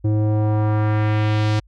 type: tone with low-pass filter sweep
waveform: square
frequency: 106.8 Hz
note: G#2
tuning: 49 cents sharp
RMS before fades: -18 dBFS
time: 0.04-1.6 s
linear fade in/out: 10 ms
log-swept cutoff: 370 to 5300 Hz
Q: 1.2
effects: added 50 Hz sine -49 dBFS peak until 1.67 s